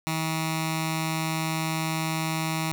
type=tone with notch filter; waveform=10% pulse; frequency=160 Hz; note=D#3; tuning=49 cents sharp; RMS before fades=-28 dBFS; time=0.07-2.72 s; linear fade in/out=0 ms; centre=500 Hz; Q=0.66; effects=none